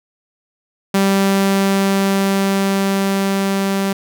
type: tone with level ramp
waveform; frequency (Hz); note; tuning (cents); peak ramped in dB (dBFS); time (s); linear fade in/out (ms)
sawtooth; 195.6; G3; -4; -8 to -12; 0.94-3.93; 5
effects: none